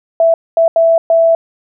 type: tone bursts at uneven times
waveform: sine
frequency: 661 Hz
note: E5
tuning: 5 cents sharp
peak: -6 dBFS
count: 4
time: 0.2-0.34 / 0.57-0.68 / 0.76-0.98 / 1.1-1.35 s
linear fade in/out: 2 ms
effects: none